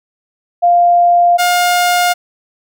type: tone pair in turn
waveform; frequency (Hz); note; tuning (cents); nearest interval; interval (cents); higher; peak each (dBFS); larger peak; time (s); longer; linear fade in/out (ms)
sine / sawtooth; 698.5 / 710.3; F5 / F5; 0 / +29; unison; 29; second; -6; neither; 0.62-1.38 / 1.38-2.14; neither; 20
effects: none